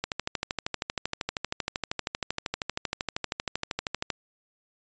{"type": "click train", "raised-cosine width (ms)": 0.2, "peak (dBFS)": -11, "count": 53, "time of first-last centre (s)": [0.04, 4.103], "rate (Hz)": 12.8, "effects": ["resampled to 16000 Hz"]}